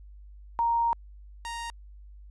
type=tone pair in turn; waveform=sine / sawtooth; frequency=932.3 / 932.3 Hz; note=A#5 / A#5; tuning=0 / 0 cents; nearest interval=unison; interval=0 cents; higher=neither; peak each=-22 / -30 dBFS; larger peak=first; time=0.59-0.93 / 1.45-1.7 s; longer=first; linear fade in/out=0 ms; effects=added 50 Hz sine -45 dBFS peak until 2.3 s + resampled to 24000 Hz